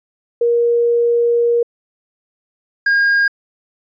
sine / triangle tone pair in turn, 472.4 / 1622.3 Hz, A#4 / G#6, +23 / -41 cents, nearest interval octave + major sixth, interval 2136 cents, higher second, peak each -11 / -9 dBFS, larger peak second, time 0.41-1.63 / 2.86-3.28 s, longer first, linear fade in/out 5 ms, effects resampled to 16000 Hz

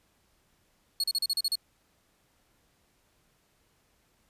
40% pulse tone bursts, 4336 Hz, C#8, 39 cents flat, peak -24 dBFS, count 8, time 1-1.555 s, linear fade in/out 2 ms, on 37 ms, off 37 ms, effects pink hiss -69 dBFS RMS until 4.29 s + resampled to 32000 Hz

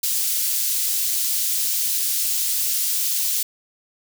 white high-pass noise, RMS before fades -22 dBFS, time 0.03-3.43 s, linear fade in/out 5 ms, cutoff 4300 Hz, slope 12 dB/octave, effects none

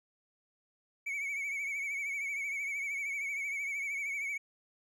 triangle tone with vibrato, 2250 Hz, C#7, 25 cents sharp, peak -32 dBFS, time 1.06-4.38 s, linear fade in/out 10 ms, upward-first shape triangle, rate 13 Hz, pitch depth 71 cents each way, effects none

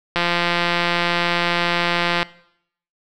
click train, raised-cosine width 0.3 ms, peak -3 dBFS, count 359, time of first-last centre 0.16-2.229 s, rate 173 Hz, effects noise-tail reverb RT60 0.7 s tail -20 dB re dry

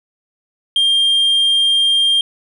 sine tone, 3200 Hz, G7, 35 cents sharp, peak -8 dBFS, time 0.76-2.21 s, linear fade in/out 2 ms, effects tanh soft clip ceiling -10 dBFS

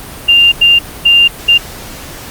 sine tone bursts at uneven times, 2794 Hz, F7, in tune, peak -3 dBFS, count 4, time 0.28-0.52 / 0.61-0.79 / 1.05-1.28 / 1.48-1.58 s, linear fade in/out 10 ms, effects pink hiss -28 dBFS RMS until 2.3 s + Opus 32 kbps

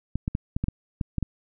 clicks, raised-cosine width 5 ms, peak -13 dBFS, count 9, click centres 0.156 / 0.279 / 0.351 / 0.565 / 0.64 / 0.684 / 1.012 / 1.183 / 1.227 s, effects none

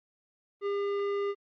triangle tone with tanh clipping, 402.7 Hz, G4, 47 cents sharp, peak -30 dBFS, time 0.61-1.35 s, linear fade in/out 50 ms, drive 17 dB, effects Opus 24 kbps

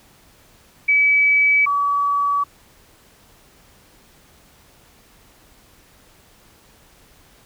sine tone pair in turn, 2289 / 1141.2 Hz, D7 / C#6, -45 / +50 cents, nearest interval octave, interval 1205 cents, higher first, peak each -12 / -16 dBFS, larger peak first, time 0.88-1.66 / 1.66-2.44 s, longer neither, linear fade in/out 10 ms, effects pink hiss -52 dBFS RMS until 7.45 s

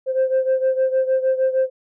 sine beating tone pair, 522 / 528.5 Hz, C5 / C5, -4 / +17 cents, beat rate 6.5 Hz, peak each -16 / -20 dBFS, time 0.06-1.7 s, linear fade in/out 50 ms, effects tanh soft clip ceiling -12 dBFS

